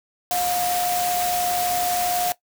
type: tone in noise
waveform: sine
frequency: 714 Hz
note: F5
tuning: 38 cents sharp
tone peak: -22 dBFS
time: 0.31-2.32 s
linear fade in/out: 0 ms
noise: white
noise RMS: -27 dBFS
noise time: 0.31-2.32 s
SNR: +2 dB
effects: noise-tail reverb RT60 0.1 s tail -17 dB re dry